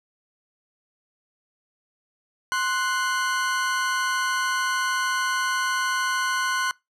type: tone pair together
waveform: 40% pulse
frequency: 1046.5 / 1480 Hz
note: C6 / F#6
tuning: 0 / 0 cents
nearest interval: tritone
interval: 600 cents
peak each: -25 / -24 dBFS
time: 2.52-6.71 s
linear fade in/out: 0 ms
effects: noise-tail reverb RT60 0.2 s tail -23 dB re dry + low-pass 9000 Hz 12 dB/octave